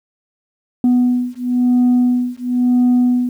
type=beating tone pair; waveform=sine; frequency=246.7 / 247.68 Hz; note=B3 / B3; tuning=-2 / +5 cents; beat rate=0.98 Hz; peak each=-13 dBFS; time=0.84-3.29 s; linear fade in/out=2 ms; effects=tanh soft clip ceiling -8 dBFS + 8-bit